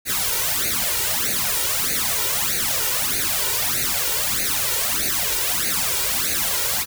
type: noise with flanger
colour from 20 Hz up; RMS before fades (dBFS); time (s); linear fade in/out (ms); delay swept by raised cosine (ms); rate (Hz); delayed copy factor
white; -22; 0.05-6.86; 50; 0.46 to 2.16; 1.6; +0.95
effects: none